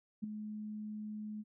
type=tone with ADSR envelope; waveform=sine; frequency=212.6 Hz; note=G#3; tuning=41 cents sharp; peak=-32 dBFS; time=0.22-1.44 s; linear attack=20 ms; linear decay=6 ms; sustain=-8 dB; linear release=37 ms; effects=none